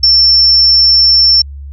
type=tone; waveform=sine; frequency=5390 Hz; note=E8; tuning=38 cents sharp; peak=-4 dBFS; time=0.03-1.42 s; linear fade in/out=5 ms; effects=added 70 Hz sine -24 dBFS peak until 1.72 s